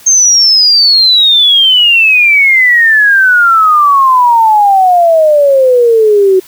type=exponential sweep; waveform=sine; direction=down; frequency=6420 to 370 Hz; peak=-3 dBFS; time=0.06-6.4 s; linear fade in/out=10 ms; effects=white hiss -37 dBFS RMS until 6.47 s